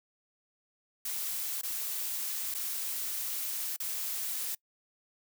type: noise with dropouts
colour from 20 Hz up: blue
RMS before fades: -35 dBFS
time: 1.05-4.55 s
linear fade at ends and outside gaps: 5 ms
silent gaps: 1.614-1.632 / 2.542-2.547 / 3.764-3.8 s
effects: noise-tail reverb RT60 0.1 s tail -25 dB re dry